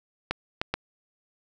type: clicks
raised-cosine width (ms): 0.3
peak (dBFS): -10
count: 3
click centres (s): 0.31 / 0.615 / 0.74
effects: none